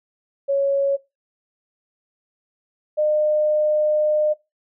sine tone pair in turn, 555 / 607 Hz, C#5 / D#5, +2 / -43 cents, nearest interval major second, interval 155 cents, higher second, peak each -16 dBFS, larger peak neither, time 0.48-0.97 / 2.97-4.34 s, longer second, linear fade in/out 20 ms, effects noise-tail reverb RT60 0.2 s tail -17 dB re dry

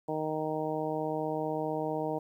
harmonic tone, 155.56 Hz, D#3, in tune, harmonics 1 / 2 / 3 / 4 / 5 / 6, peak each -40 / -36 / -35 / -36 / -38 / -40 dBFS, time 0.08-2.19 s, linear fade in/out 10 ms, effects 11-bit

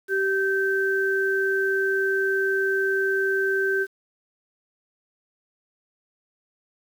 sine tone pair together, 388.1 / 1552.4 Hz, G4 / G6, -17 / -17 cents, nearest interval 2 octaves, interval 2400 cents, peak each -23 dBFS, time 0.08-3.87 s, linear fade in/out 50 ms, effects 8-bit

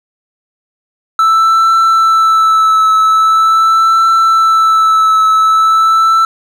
triangle tone with vibrato, 1318.5 Hz, E6, in tune, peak -4 dBFS, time 1.19-6.25 s, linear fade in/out 2 ms, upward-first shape triangle, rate 0.43 Hz, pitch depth 24 cents each way, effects none

